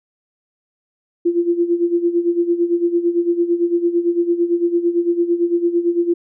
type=tone with tremolo; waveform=sine; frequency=344.4 Hz; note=F4; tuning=24 cents flat; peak=-11 dBFS; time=1.25-6.14 s; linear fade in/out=10 ms; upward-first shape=sine; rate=8.9 Hz; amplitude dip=75%; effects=none